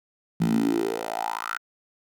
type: tone with high-pass filter sweep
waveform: 10% pulse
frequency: 55.8 Hz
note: A1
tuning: 25 cents sharp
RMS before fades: -26 dBFS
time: 0.4-1.58 s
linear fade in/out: 10 ms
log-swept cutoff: 170 to 1500 Hz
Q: 6.2
effects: none